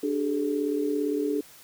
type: chord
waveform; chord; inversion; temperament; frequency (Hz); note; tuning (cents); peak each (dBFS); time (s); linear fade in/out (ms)
sine; D suspended fourth; none; equal with one note detuned; 293.7 / 392 / 429.5; D4 / G4 / A4; 0 / 0 / -42; -27 / -32 / -28; 0.03-1.41; 5
effects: white hiss -51 dBFS RMS until 1.63 s